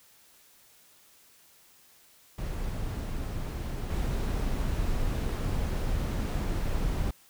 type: noise with level steps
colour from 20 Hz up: brown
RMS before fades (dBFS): -33 / -29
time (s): 2.38-7.11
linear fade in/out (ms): 5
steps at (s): 3.9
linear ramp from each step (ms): 10
effects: white hiss -59 dBFS RMS until 7.29 s